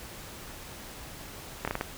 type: slowing click train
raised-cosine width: 0.5 ms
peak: -14 dBFS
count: 5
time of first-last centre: 1.65-1.811 s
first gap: 26 ms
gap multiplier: 1.3
effects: pink hiss -44 dBFS RMS until 1.97 s